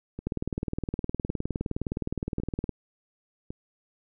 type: two click trains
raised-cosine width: 3 ms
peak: -23 / -16 dBFS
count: 4 / 48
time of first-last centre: 0.19-3.505 / 0.27-2.693 s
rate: 0.905 / 19.4 Hz
effects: none